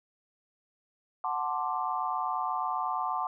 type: chord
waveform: sine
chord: D dominant seventh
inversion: first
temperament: equal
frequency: 740 / 880 / 1046.5 / 1174.7 Hz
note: F#5 / A5 / C6 / D6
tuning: 0 / 0 / 0 / 0 cents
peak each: -34 dBFS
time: 1.24-3.27 s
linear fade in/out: 2 ms
effects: none